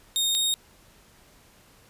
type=tone pair in turn; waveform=sawtooth; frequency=3697 / 3718 Hz; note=A#7 / A#7; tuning=-15 / -5 cents; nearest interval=unison; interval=10 cents; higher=second; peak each=-19 dBFS; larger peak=neither; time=0.16-0.35 / 0.35-0.54 s; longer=neither; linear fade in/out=0 ms; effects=pink hiss -56 dBFS RMS until 1.89 s + resampled to 32000 Hz